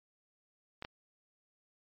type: clicks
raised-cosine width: 0.3 ms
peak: -25 dBFS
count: 2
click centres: 0.824 / 0.849 s
effects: MP3 32 kbps